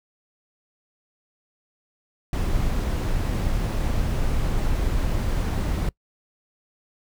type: noise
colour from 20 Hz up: brown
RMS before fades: -23 dBFS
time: 2.33-5.89 s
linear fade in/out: 2 ms
effects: noise-tail reverb RT60 0.1 s tail -24 dB re dry